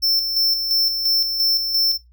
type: tone with tremolo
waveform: square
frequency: 5350 Hz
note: E8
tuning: 25 cents sharp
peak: -15 dBFS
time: 0.02-1.98 s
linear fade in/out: 20 ms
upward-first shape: square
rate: 2.9 Hz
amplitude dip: 50%
effects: noise-tail reverb RT60 0.2 s tail -20 dB re dry + added 60 Hz sine -48 dBFS peak until 2.12 s